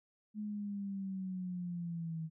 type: linear sweep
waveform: sine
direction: down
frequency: 212.9 to 158.7 Hz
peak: -37 dBFS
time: 0.34-2.3 s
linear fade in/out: 50 ms
effects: none